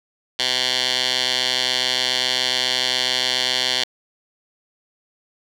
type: tone with band-pass filter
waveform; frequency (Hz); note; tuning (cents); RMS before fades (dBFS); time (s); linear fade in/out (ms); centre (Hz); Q
10% pulse; 127.2; C3; -48; -21; 0.39-3.84; 5; 3800; 2.9
effects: none